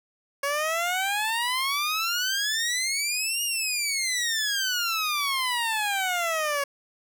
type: exponential two-way sweep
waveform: 15% pulse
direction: up then down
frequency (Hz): 554.4 to 2871 to 554.4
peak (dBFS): -18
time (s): 0.43-6.64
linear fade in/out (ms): 5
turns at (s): 3.43
effects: none